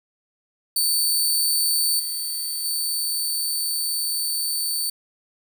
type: tone with level steps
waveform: 15% pulse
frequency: 4539 Hz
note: C#8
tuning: 40 cents sharp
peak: -12 / -19 / -16 dBFS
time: 0.76-4.9 s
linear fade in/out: 5 ms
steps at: 1.99 / 2.64 s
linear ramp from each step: 10 ms
effects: 8-bit